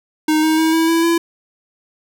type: tone with pitch steps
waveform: square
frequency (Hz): 310 / 315.1 / 320.2 / 325.4 / 330.7 / 336.1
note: D#4 / D#4 / D#4 / E4 / E4 / E4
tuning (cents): -6 / +22 / +50 / -22 / +6 / +34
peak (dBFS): -13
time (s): 0.28-1.18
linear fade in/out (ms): 5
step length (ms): 150
effects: none